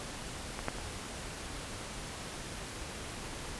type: clicks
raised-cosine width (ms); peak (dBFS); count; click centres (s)
0.5; -21 / -16 / -27; 3; 0.591 / 0.684 / 0.785
effects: pink hiss -42 dBFS RMS until 3.59 s + resampled to 24000 Hz